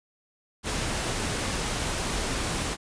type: noise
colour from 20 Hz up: pink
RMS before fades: -29 dBFS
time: 0.63-2.77 s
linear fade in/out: 50 ms
effects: resampled to 22050 Hz